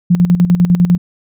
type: tone with tremolo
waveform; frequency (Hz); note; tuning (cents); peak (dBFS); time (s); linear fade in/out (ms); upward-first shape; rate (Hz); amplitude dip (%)
sine; 175.8; F3; +12; -5; 0.1-0.98; 10; square; 10; 70
effects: none